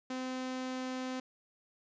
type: tone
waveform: sawtooth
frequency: 257.2 Hz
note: C4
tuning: 30 cents flat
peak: -32 dBFS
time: 0.1-1.2 s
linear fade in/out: 5 ms
effects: resampled to 16000 Hz